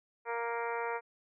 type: harmonic tone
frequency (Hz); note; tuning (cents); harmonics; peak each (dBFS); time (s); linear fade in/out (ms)
233.6; A#3; +4; 2 / 3 / 4 / 5 / 6 / 7 / 8 / 9 / 10; -37 / -43 / -37 / -46 / -42 / -49 / -46 / -48 / -47; 0.25-1.01; 50
effects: none